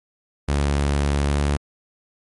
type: tone with pitch glide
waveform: sawtooth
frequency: 71.3 to 72 Hz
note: C#2 to D2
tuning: +49 to -34 cents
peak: -14 dBFS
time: 0.48-1.57 s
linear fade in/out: 10 ms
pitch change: +17 cents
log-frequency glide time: 1.28-1.38 s
effects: MP3 48 kbps